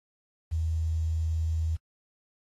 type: tone with quantisation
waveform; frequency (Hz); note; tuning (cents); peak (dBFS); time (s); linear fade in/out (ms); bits
sine; 80.7; E2; -36; -25; 0.51-1.77; 20; 9
effects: AAC 32 kbps